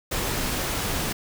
sine tone in noise, 250.8 Hz, B3, 27 cents sharp, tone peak -36 dBFS, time 0.38-0.59 s, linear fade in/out 10 ms, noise pink, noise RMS -27 dBFS, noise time 0.11-1.13 s, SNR -12 dB, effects none

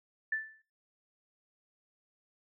sine tone with exponential decay, 1760 Hz, A6, in tune, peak -27 dBFS, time 0.32-0.62 s, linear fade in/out 5 ms, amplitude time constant 65 ms, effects noise-tail reverb RT60 0.4 s tail -22 dB re dry

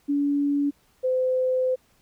sine tone pair in turn, 285.6 / 512.6 Hz, D4 / C5, -48 / -36 cents, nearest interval minor seventh, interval 1012 cents, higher second, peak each -20 dBFS, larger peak neither, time 0.08-0.71 / 1.03-1.76 s, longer second, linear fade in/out 20 ms, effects pink hiss -63 dBFS RMS until 2.01 s

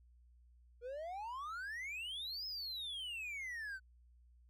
triangle exponential two-way sweep, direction up then down, 466.3 to 5200 to 1494 Hz, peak -40 dBFS, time 0.81-3.8 s, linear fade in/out 50 ms, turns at 2.46 s, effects added 60 Hz sine -62 dBFS peak until 4.49 s

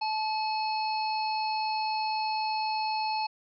harmonic tone with a mistuned harmonic, 868 Hz, A5, 24 cents flat, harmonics 1 / 3 / 5 / 6, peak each -28 / -38 / -36 / -46 dBFS, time 0.01-3.27 s, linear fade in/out 10 ms, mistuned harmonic 3, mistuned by -27 cents, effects none

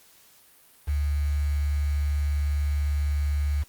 sine tone with quantisation, 72.6 Hz, D2, 19 cents flat, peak -22 dBFS, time 0.87-3.64 s, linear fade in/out 20 ms, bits 7, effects white hiss -56 dBFS RMS until 3.68 s + Opus 48 kbps

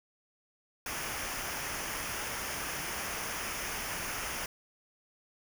pink noise with comb filter, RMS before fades -37 dBFS, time 0.86-4.46 s, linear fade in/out 2 ms, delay 0.25 ms, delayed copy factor -0.65, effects none

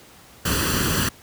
pink noise with comb filter, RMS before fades -21 dBFS, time 0.45-1.09 s, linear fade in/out 5 ms, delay 0.67 ms, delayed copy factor +0.7, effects pink hiss -48 dBFS RMS until 1.22 s + high-pass 60 Hz 12 dB/octave

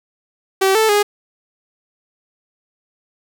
sawtooth tone with pitch steps, 384.6 / 440 / 412.5 Hz, G4 / A4 / G#4, -33 / 0 / -12 cents, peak -8 dBFS, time 0.61-1.03 s, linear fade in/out 10 ms, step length 140 ms, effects 8-bit

